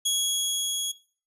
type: tone with level ramp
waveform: 20% pulse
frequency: 3329 Hz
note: G#7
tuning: 3 cents sharp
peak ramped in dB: -17 to -22 dBFS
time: 0.05-0.92 s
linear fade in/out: 10 ms
effects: noise-tail reverb RT60 0.4 s tail -17 dB re dry + resampled to 32000 Hz